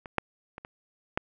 clicks, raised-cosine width 0.5 ms, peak -25 / -9 / -25 / -25 / -11 dBFS, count 5, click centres 0.058 / 0.183 / 0.581 / 0.649 / 1.175 s, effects none

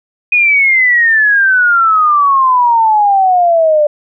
sine exponential sweep, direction down, 2489 to 587.3 Hz, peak -6 dBFS, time 0.32-3.87 s, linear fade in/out 5 ms, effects none

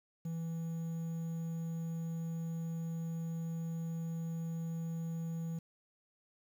triangle tone with quantisation, 164.8 Hz, E3, in tune, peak -34 dBFS, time 0.25-5.59 s, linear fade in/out 5 ms, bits 10, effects none

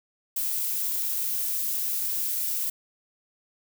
violet noise, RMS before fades -28 dBFS, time 0.36-2.7 s, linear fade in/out 5 ms, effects none

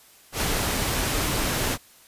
pink noise with ADSR envelope, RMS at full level -23 dBFS, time 0.32-1.78 s, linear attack 97 ms, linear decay 14 ms, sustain -2 dB, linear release 52 ms, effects white hiss -53 dBFS RMS until 2.07 s + resampled to 32000 Hz

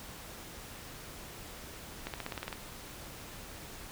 accelerating click train, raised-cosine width 0.3 ms, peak -21 dBFS, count 9, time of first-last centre 2.07-2.528 s, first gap 68 ms, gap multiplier 0.95, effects pink hiss -47 dBFS RMS until 3.91 s

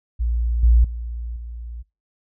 sine tone with level steps, 58.27 Hz, A#1, in tune, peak -18 / -10 / -26 / -30 dBFS, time 0.19-1.83 s, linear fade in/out 20 ms, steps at 0.63 / 0.84 / 1.36 s, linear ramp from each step 5 ms, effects noise-tail reverb RT60 0.3 s tail -25 dB re dry

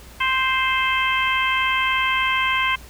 harmonic tone, 523.3 Hz, C5, in tune, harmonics 2 / 3 / 4 / 5 / 6, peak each -22 / -26 / -23 / -25 / -27 dBFS, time 0.2-2.76 s, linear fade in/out 10 ms, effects added 60 Hz sine -42 dBFS peak until 2.89 s + pink hiss -45 dBFS RMS until 2.89 s

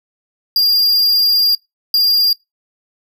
square tone bursts at uneven times, 4805 Hz, D8, 39 cents sharp, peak -10 dBFS, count 2, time 0.56-1.55 / 1.94-2.33 s, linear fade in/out 2 ms, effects noise-tail reverb RT60 0.2 s tail -26 dB re dry

